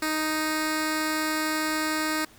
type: tone with notch filter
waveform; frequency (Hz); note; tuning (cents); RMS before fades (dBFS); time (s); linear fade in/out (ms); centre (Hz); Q
10% pulse; 311.1; D#4; 0; -27; 0.02-2.25; 5; 750; 1.3
effects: pink hiss -53 dBFS RMS until 2.38 s